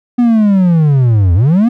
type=linear two-way sweep; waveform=triangle; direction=down then up; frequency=246.9 to 82.2 to 246.9 Hz; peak=-4 dBFS; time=0.18-1.69 s; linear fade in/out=10 ms; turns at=1.34 s; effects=none